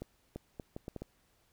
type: accelerating click train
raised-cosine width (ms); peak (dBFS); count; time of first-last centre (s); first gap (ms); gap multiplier
2; -27; 7; 0.02-1.02; 340; 0.7
effects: pink hiss -71 dBFS RMS until 1.52 s